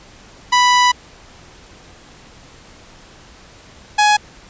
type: tone pair in turn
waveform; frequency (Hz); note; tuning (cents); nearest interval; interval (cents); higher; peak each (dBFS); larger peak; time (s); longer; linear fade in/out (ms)
sawtooth; 987.8 / 837.9; B5 / G#5; 0 / +15; minor third; 285; first; -6; neither; 0.52-0.92 / 3.98-4.17; first; 10
effects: pink hiss -43 dBFS RMS until 4.49 s + resampled to 16000 Hz